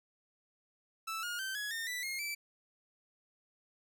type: tone with pitch steps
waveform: sawtooth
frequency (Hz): 1318.5 / 1429.6 / 1550 / 1680.5 / 1822.1 / 1975.5 / 2142 / 2322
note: E6 / F6 / G6 / G#6 / A#6 / B6 / C7 / D7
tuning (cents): 0 / +40 / -20 / +20 / -40 / 0 / +40 / -20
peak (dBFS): -33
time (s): 1.07-2.35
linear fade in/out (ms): 10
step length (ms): 160
effects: none